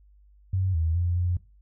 sine tone with pitch steps, 94.2 / 80.9 / 87.3 / 88.6 Hz, F#2 / E2 / F2 / F2, +32 / -32 / 0 / +25 cents, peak -22 dBFS, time 0.53-1.37 s, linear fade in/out 5 ms, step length 210 ms, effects noise-tail reverb RT60 0.3 s tail -18 dB re dry + added 50 Hz sine -53 dBFS peak until 1.61 s

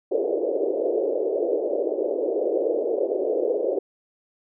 pink band-pass noise, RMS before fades -24 dBFS, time 0.11-3.79 s, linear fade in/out 5 ms, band 360 to 570 Hz, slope 48 dB/octave, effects none

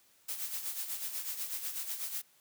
blue noise with tremolo, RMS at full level -36 dBFS, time 0.28-2.22 s, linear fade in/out 10 ms, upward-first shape sine, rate 8.1 Hz, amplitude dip 60%, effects white hiss -66 dBFS RMS until 2.4 s + high-pass 80 Hz 12 dB/octave

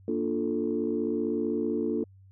sine chord, Bb major seventh, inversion none, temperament equal, 233.1 / 293.7 / 349.2 / 440 Hz, Bb3 / D4 / F4 / A4, 0 / 0 / 0 / 0 cents, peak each -31 dBFS, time 0.08-2.04 s, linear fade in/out 2 ms, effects tanh soft clip ceiling -16 dBFS + added 96 Hz sine -51 dBFS peak until 2.31 s

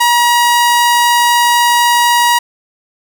sawtooth tone, 956 Hz, A#5, 43 cents sharp, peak -4 dBFS, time 0-2.39 s, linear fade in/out 10 ms, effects none

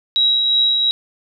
sine tone with tremolo, 3856 Hz, B7, 42 cents flat, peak -11 dBFS, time 0.16-0.91 s, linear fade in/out 0 ms, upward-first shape triangle, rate 2.8 Hz, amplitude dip 35%, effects none

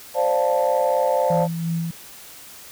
sine chord, D minor seventh, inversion third, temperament equal, 523.3 / 587.3 / 698.5 / 880 Hz, C5 / D5 / F5 / A5, 0 / 0 / 0 / 0 cents, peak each -20 / -21 / -24 / -23 dBFS, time 0.14-1.48 s, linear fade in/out 50 ms
sine tone with tremolo, 166.4 Hz, E3, 17 cents sharp, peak -20 dBFS, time 1.3-1.91 s, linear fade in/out 5 ms, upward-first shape sine, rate 2.9 Hz, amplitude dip 40%
effects tanh soft clip ceiling -9 dBFS + white hiss -42 dBFS RMS until 2.71 s

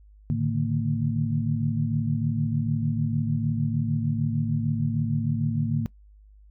sine tone cluster, 109 / 145 / 151.6 / 228.3 Hz, A2 / D3 / D#3 / A#3, -16 / -22 / -45 / -36 cents, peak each -28 dBFS, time 0.3-5.86 s, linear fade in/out 0 ms, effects noise-tail reverb RT60 0.1 s tail -21 dB re dry + added 51 Hz sine -49 dBFS peak until 6.5 s

